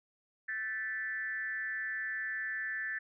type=tone with frequency modulation; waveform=sine; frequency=1760 Hz; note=A6; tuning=in tune; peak=-34 dBFS; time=0.48-2.99 s; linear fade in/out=10 ms; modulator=215 Hz; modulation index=0.74; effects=none